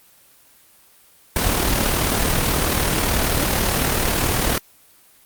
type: noise with amplitude modulation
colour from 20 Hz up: pink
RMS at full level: -17 dBFS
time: 1.36-4.58 s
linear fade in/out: 2 ms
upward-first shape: sine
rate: 38.3 Hz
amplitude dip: 45%
effects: white hiss -52 dBFS RMS until 5.25 s + Opus 24 kbps